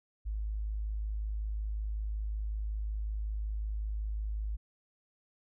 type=tone; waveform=sine; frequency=52.7 Hz; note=G#1; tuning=26 cents sharp; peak=-32 dBFS; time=0.25-4.57 s; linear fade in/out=20 ms; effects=none